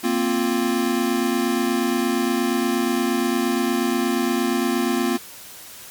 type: chord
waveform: square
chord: Bb suspended second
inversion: none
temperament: equal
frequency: 233.1 / 261.6 / 349.2 Hz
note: Bb3 / C4 / F4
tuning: 0 / 0 / 0 cents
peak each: -24 dBFS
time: 0.03-5.18 s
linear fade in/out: 20 ms
effects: white hiss -40 dBFS RMS until 5.9 s + MP3 96 kbps